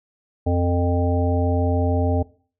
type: harmonic tone with a mistuned harmonic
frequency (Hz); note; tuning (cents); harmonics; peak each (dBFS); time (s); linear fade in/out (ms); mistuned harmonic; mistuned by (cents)
87.31; F2; 0; 1 / 3 / 5 / 7 / 9; -19 / -24 / -26 / -27 / -29; 0.46-2.23; 10; 5; +25
effects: noise-tail reverb RT60 0.4 s tail -19 dB re dry